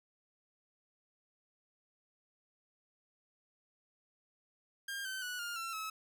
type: tone with pitch steps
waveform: sawtooth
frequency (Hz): 1606 / 1537.9 / 1472.7 / 1410.3 / 1350.5 / 1293.2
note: G6 / G6 / F#6 / F6 / E6 / E6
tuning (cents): +41 / -34 / -9 / +17 / +42 / -34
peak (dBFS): -35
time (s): 4.88-5.9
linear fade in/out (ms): 5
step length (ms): 170
effects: none